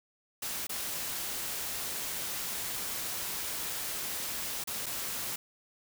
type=noise with dropouts; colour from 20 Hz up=white; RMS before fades=-36 dBFS; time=0.42-5.36 s; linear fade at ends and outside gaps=5 ms; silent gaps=0.67-0.693 / 4.64-4.673 / 4.86-4.864 s; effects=none